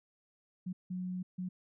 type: tone bursts at uneven times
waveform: sine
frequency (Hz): 182.5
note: F#3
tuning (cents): -24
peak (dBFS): -35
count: 3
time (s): 0.66-0.73 / 0.9-1.23 / 1.38-1.49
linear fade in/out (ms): 10
effects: none